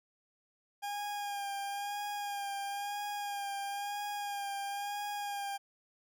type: tone with vibrato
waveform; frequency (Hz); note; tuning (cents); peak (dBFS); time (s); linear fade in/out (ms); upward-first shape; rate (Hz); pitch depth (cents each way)
40% pulse; 810; G#5; -43; -35; 0.82-5.58; 20; sine; 1; 28
effects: none